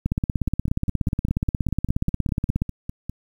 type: two click trains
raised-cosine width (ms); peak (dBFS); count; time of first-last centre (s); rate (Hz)
5; -16 / -9; 14 / 44; 0.48-3.096 / 0.06-2.62; 4.97 / 16.8
effects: 8-bit